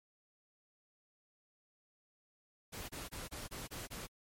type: noise bursts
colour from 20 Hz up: pink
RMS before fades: -45 dBFS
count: 7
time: 2.72-4.072 s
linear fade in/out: 20 ms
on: 170 ms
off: 27 ms
effects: MP3 64 kbps